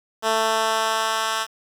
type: tone with high-pass filter sweep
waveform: 10% pulse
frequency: 221.7 Hz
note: A3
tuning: 13 cents sharp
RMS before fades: -22 dBFS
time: 0.22-1.47 s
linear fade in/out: 50 ms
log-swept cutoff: 470 to 1300 Hz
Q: 0.85
effects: low-pass 10000 Hz 12 dB/octave + 7-bit